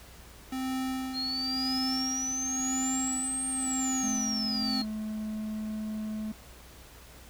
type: tone with tremolo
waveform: square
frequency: 261 Hz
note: C4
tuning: 4 cents flat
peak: -30 dBFS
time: 0.52-4.82 s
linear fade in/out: 5 ms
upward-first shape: sine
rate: 0.96 Hz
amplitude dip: 60%
type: exponential two-way sweep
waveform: sine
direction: up then down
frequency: 4189 to 8720 to 4189 Hz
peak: -30 dBFS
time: 1.13-4.85 s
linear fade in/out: 50 ms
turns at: 3.49 s
type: tone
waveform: triangle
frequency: 215.5 Hz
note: A3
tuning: 36 cents flat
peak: -30 dBFS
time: 4.03-6.32 s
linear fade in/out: 5 ms
effects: added 60 Hz sine -53 dBFS peak until 7.29 s + pink hiss -52 dBFS RMS until 7.29 s